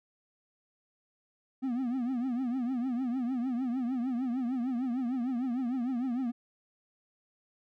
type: tone with vibrato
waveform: triangle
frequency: 250 Hz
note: B3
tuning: 21 cents sharp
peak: -27 dBFS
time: 1.62-6.32 s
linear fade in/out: 20 ms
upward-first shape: triangle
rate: 6.6 Hz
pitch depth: 150 cents each way
effects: none